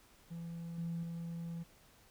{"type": "tone with level steps", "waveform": "triangle", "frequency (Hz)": 168.1, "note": "E3", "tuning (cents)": 34, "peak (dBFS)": [-39, -33, -37], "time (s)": [0.3, 1.64], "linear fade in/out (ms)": 20, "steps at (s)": [0.78, 1.03], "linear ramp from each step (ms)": 2, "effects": ["tanh soft clip ceiling -33 dBFS", "pink hiss -64 dBFS RMS until 2.1 s"]}